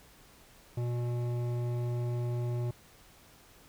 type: tone with hard clipping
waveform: triangle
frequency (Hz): 120.8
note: B2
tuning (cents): -38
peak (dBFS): -32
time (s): 0.77-2.71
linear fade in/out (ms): 5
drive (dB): 16
effects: pink hiss -58 dBFS RMS until 3.68 s